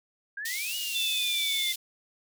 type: exponential two-way sweep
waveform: sine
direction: up then down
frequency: 1587 to 2918 to 2070 Hz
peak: -33 dBFS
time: 0.37-1.73 s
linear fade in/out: 5 ms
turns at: 0.76 s
type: high-pass noise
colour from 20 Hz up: pink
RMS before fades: -35 dBFS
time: 0.45-1.76 s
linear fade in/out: 5 ms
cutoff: 3300 Hz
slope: 24 dB/octave
type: tone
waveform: triangle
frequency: 3520 Hz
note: A7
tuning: in tune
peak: -26 dBFS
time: 0.94-1.73 s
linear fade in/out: 20 ms
effects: none